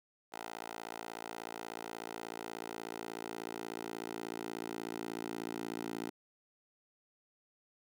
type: tone with high-pass filter sweep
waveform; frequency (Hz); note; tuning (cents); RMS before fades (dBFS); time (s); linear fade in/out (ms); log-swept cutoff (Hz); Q
10% pulse; 56.5; A1; +47; -43; 0.32-6.1; 10; 610 to 300; 1.6
effects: none